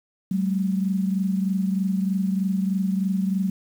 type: tone pair together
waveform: sine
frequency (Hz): 189.58 / 212.8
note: F#3 / G#3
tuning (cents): +42 / +42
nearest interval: major second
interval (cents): 200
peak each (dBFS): -21 / -28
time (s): 0.31-3.5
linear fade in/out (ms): 5
effects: 8-bit